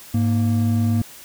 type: tone pair together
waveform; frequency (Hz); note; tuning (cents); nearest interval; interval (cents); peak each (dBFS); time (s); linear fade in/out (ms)
triangle; 103.74 / 233.1; G#2 / A#3; -1 / 0; octave + major second; 1401; -16 / -18; 0.14-1.02; 5
effects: white hiss -42 dBFS RMS until 1.24 s